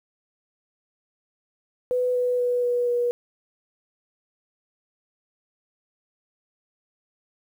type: tone with pitch steps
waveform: sine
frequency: 498.6 / 494.6 / 490.6 / 486.6 / 482.7 Hz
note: B4 / B4 / B4 / B4 / B4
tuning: +16 / +3 / -12 / -26 / -40 cents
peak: -20 dBFS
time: 1.91-3.11 s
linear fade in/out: 0 ms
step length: 240 ms
effects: 9-bit